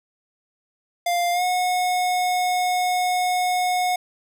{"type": "tone with pitch glide", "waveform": "square", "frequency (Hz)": [698.5, 726.9], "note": ["F5", "F#5"], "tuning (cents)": [0, -31], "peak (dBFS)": -20, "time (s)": [1.06, 3.96], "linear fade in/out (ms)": 5, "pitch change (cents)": 69, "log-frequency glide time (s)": [1.32, 1.43], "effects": []}